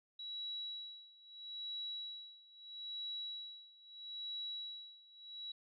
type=tone with tremolo; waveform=sine; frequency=3900 Hz; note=B7; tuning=23 cents flat; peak=-40 dBFS; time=0.19-5.52 s; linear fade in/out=5 ms; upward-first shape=sine; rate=0.77 Hz; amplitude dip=90%; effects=none